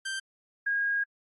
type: tone pair in turn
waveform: sawtooth / sine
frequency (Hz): 1568 / 1633.3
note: G6 / G#6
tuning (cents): 0 / -29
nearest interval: minor second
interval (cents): 71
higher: second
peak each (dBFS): -28 / -25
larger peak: second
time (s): 0.05-0.2 / 0.66-1.04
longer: second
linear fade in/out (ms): 10
effects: AAC 32 kbps